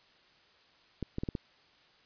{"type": "clicks", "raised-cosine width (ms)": 3, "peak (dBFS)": -21, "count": 5, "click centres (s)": [1.027, 1.184, 1.235, 1.288, 1.352], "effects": ["white hiss -63 dBFS RMS until 2.05 s", "resampled to 11025 Hz"]}